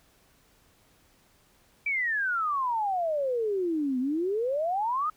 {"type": "exponential two-way sweep", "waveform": "sine", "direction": "down then up", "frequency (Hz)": [2349, 246.9, 1285], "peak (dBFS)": -25, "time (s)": [1.86, 5.1], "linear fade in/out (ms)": 5, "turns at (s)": 3.99, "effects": ["pink hiss -63 dBFS RMS until 5.16 s"]}